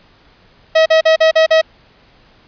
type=tone bursts; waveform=45% pulse; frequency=640 Hz; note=D#5; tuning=49 cents sharp; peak=-7 dBFS; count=6; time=0.75-1.615 s; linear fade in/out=10 ms; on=110 ms; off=41 ms; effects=pink hiss -49 dBFS RMS until 2.47 s + resampled to 11025 Hz